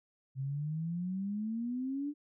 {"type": "exponential sweep", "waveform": "sine", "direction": "up", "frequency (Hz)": [130.81, 297.3], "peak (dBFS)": -33, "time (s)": [0.35, 2.14], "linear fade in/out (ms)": 50, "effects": []}